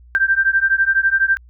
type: beating tone pair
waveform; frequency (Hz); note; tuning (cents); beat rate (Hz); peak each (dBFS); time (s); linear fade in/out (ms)
sine; 1568 / 1580; G6 / G6; 0 / +13; 12; -16; 0.15-1.37; 0
effects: added 60 Hz sine -42 dBFS peak until 1.49 s